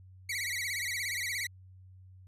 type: tone with vibrato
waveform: sawtooth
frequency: 2093 Hz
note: C7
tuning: in tune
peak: -29 dBFS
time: 0.29-1.47 s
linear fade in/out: 5 ms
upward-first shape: sine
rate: 17 Hz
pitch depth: 160 cents each way
effects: added 93 Hz sine -51 dBFS peak until 2.27 s + resampled to 32000 Hz